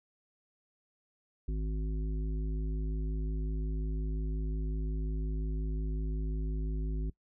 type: harmonic tone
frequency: 52.8 Hz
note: G#1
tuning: 29 cents sharp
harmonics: 1 / 3 / 5 / 7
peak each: -31 / -41 / -45 / -48 dBFS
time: 1.48-7.1 s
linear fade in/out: 5 ms
effects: noise-tail reverb RT60 0.1 s tail -21 dB re dry